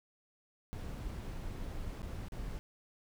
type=noise with dropouts; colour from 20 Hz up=brown; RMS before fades=-41 dBFS; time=0.73-2.59 s; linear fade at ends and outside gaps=0 ms; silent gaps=2.018-2.029 / 2.284-2.321 s; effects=none